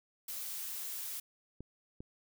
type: noise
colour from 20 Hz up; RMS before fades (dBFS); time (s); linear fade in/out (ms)
blue; -41; 0.28-1.2; 5
type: clicks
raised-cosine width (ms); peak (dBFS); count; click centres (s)
3; -32; 2; 1.606 / 2.005
effects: none